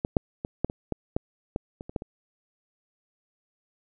clicks, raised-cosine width 2 ms, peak -12 / -6 / -17 / -9 / -21 / -14 / -11 / -14 / -24 / -25 / -14 / -23 dBFS, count 12, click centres 0.049 / 0.168 / 0.449 / 0.646 / 0.699 / 0.923 / 1.165 / 1.561 / 1.809 / 1.895 / 1.962 / 2.021 s, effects none

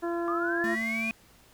harmonic tone, 341.4 Hz, F4, 39 cents flat, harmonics 1 / 2 / 3 / 4 / 5, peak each -29 / -35 / -39 / -41 / -43 dBFS, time 0.02-0.76 s, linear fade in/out 20 ms
sine linear sweep, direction up, 1174.7 to 2492 Hz, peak -29 dBFS, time 0.28-1.11 s, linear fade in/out 0 ms
square tone, 224.3 Hz, A3, 34 cents sharp, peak -33 dBFS, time 0.64-1.11 s, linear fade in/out 0 ms
effects pink hiss -58 dBFS RMS until 1.53 s

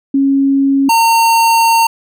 sine / square tone pair in turn, 274.4 / 914.2 Hz, C#4 / A#5, -17 / -34 cents, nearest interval octave + major sixth, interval 2083 cents, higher second, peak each -8 dBFS, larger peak neither, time 0.14-0.89 / 0.89-1.87 s, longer second, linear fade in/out 5 ms, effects none

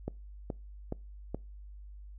click train, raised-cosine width 2 ms, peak -21 dBFS, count 4, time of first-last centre 0.08-1.346 s, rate 2.37 Hz, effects noise-tail reverb RT60 0.3 s tail -25 dB re dry + added 50 Hz sine -45 dBFS peak until 2.18 s

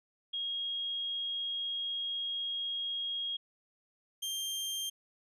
sine / sawtooth tone pair in turn, 3272 / 3177 Hz, G#7 / G7, -26 / +23 cents, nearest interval minor second, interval 51 cents, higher first, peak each -33 / -31 dBFS, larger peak second, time 0.33-3.37 / 4.22-4.9 s, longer first, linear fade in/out 10 ms, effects resampled to 32000 Hz

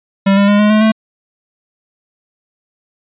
square tone with pitch steps, 196 / 200.5 / 205 / 209.7 / 214.5 / 219.4 Hz, G3 / G3 / G#3 / G#3 / A3 / A3, 0 / +39 / -22 / +17 / -44 / -5 cents, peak -8 dBFS, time 0.26-0.92 s, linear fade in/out 10 ms, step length 110 ms, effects resampled to 8000 Hz

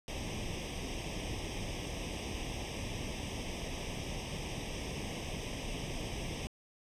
pink noise with comb filter, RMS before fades -39 dBFS, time 0.08-6.47 s, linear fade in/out 0 ms, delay 0.35 ms, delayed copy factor +0.9, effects low-pass 7000 Hz 12 dB/octave

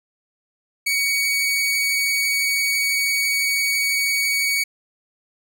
sawtooth tone, 2247 Hz, C#7, 23 cents sharp, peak -15 dBFS, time 0.86-4.64 s, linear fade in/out 10 ms, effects none

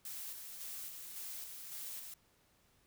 blue noise with tremolo, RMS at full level -45 dBFS, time 0.05-2.14 s, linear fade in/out 2 ms, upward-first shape square, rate 1.8 Hz, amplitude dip 35%, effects pink hiss -71 dBFS RMS until 2.86 s

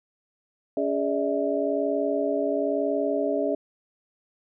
sine tone cluster, 282.3 / 414.2 / 588 / 649 Hz, C#4 / G#4 / D5 / E5, +32 / -5 / +2 / -27 cents, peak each -28 dBFS, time 0.77-3.55 s, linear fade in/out 2 ms, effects none

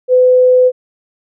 sine tone, 505 Hz, B4, 39 cents sharp, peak -5 dBFS, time 0.08-0.72 s, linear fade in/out 50 ms, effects none

